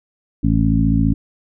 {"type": "harmonic tone with a mistuned harmonic", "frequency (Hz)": 54.9, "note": "A1", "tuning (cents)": -3, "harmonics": [1, 2, 3, 4, 5], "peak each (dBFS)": [-19, -19, -19, -19, -19], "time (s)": [0.43, 1.14], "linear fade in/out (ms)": 10, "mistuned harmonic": 1, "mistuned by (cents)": -39, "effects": []}